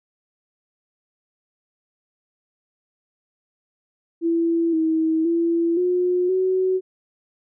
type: tone with pitch steps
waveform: sine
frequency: 333.9 / 320.3 / 336.3 / 359.6 / 373.7 Hz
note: E4 / E4 / E4 / F#4 / F#4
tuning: +22 / -50 / +35 / -49 / +17 cents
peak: -17 dBFS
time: 4.21-6.81 s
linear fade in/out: 50 ms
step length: 520 ms
effects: none